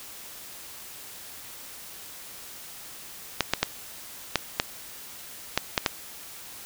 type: clicks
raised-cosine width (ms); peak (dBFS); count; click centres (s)
0.2; -3; 8; 3.407 / 3.536 / 3.63 / 4.357 / 4.599 / 5.576 / 5.778 / 5.862
effects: white hiss -43 dBFS RMS until 6.65 s